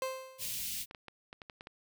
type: tone with exponential decay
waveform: 30% pulse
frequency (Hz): 523.3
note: C5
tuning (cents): 0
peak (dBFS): -29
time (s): 0.02-0.62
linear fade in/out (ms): 1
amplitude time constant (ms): 130
type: band-stop noise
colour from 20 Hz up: white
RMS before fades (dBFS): -38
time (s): 0.38-0.86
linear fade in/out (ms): 50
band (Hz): 210 to 2400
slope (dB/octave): 24
type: clicks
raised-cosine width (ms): 0.3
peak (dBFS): -30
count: 8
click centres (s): 0.911 / 0.948 / 1.083 / 1.329 / 1.418 / 1.498 / 1.609 / 1.671
effects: none